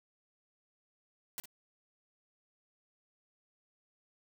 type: noise with echo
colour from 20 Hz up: white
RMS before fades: -40 dBFS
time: 1.38-1.4 s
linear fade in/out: 0 ms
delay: 56 ms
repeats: 1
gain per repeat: -12 dB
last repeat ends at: 1.456 s
effects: none